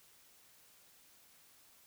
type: silence
effects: white hiss -64 dBFS RMS until 1.86 s